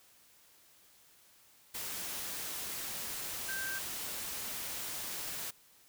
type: tone in noise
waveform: sine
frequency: 1568 Hz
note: G6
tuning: in tune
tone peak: -37 dBFS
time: 3.48-3.79 s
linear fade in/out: 10 ms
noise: white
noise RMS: -40 dBFS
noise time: 1.74-5.51 s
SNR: 0 dB
effects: white hiss -63 dBFS RMS until 5.88 s